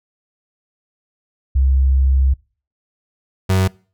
sine / 35% pulse tone pair in turn, 66.6 / 94.19 Hz, C2 / F#2, +31 / +31 cents, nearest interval tritone, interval 600 cents, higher second, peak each -11 dBFS, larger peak neither, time 1.55-2.34 / 3.49-3.68 s, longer first, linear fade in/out 10 ms, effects noise-tail reverb RT60 0.4 s tail -24 dB re dry

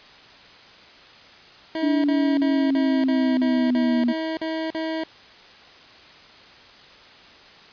25% pulse tone bursts, 320.4 Hz, E4, 49 cents flat, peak -21 dBFS, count 10, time 1.75-5.037 s, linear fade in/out 2 ms, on 290 ms, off 43 ms
sine exponential sweep, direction down, 293.7 to 240.1 Hz, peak -18 dBFS, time 1.82-4.13 s, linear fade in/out 20 ms
effects white hiss -47 dBFS RMS until 7.72 s + resampled to 11025 Hz

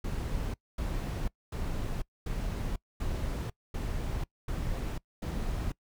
brown noise bursts, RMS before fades -33 dBFS, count 8, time 0.04-5.72 s, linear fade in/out 5 ms, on 500 ms, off 240 ms, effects noise-tail reverb RT60 0.1 s tail -23 dB re dry

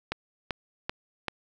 click train, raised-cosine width 0.3 ms, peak -13 dBFS, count 4, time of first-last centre 0.12-1.283 s, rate 2.58 Hz, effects none

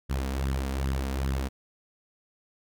sawtooth tone with flanger, 67 Hz, C2, 42 cents sharp, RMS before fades -29 dBFS, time 0.09-1.49 s, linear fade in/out 20 ms, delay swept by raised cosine 0.58 to 4.38 ms, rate 2.5 Hz, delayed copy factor +0.6, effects none

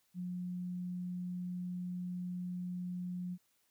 sine tone, 179.3 Hz, F3, 46 cents sharp, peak -37 dBFS, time 0.14-3.38 s, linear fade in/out 50 ms, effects white hiss -75 dBFS RMS until 3.7 s

